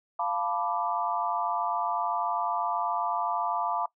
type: chord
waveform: sine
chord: B half-diminished seventh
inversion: second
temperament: equal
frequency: 698.5 / 880 / 987.8 / 1174.7 Hz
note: F5 / A5 / B5 / D6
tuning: 0 / 0 / 0 / 0 cents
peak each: -32 dBFS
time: 0.19-3.86 s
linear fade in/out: 5 ms
effects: noise-tail reverb RT60 0.1 s tail -20 dB re dry